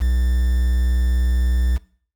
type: tone with quantisation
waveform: triangle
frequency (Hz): 61.74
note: B1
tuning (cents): 0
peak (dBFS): -13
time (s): 0-1.78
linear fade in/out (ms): 20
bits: 6
effects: noise-tail reverb RT60 0.5 s tail -21 dB re dry